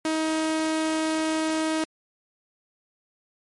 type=tone; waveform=sawtooth; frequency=316.4 Hz; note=D#4; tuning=29 cents sharp; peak=-19 dBFS; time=0.05-1.84 s; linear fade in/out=2 ms; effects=MP3 48 kbps